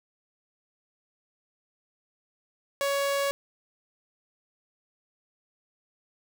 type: tone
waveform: sawtooth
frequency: 559 Hz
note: C#5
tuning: 14 cents sharp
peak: -21 dBFS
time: 2.81-3.31 s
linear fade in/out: 0 ms
effects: none